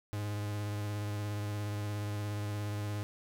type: tone with vibrato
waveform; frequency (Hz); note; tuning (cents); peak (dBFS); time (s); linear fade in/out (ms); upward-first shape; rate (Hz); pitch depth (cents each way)
45% pulse; 103.83; G#2; 0; -34; 0.13-3.03; 0; triangle; 17; 29
effects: none